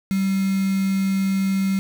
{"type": "tone with quantisation", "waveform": "sine", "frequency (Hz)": 193.2, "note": "G3", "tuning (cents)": -25, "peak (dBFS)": -18, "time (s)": [0.11, 1.79], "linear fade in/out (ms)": 0, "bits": 5, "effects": []}